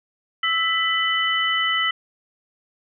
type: tone cluster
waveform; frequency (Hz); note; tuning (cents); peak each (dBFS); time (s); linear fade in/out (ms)
sine; 1315 / 1985 / 3012; E6 / B6 / F#7; -5 / +8 / +30; -24 / -22 / -23; 0.43-1.91; 5
effects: none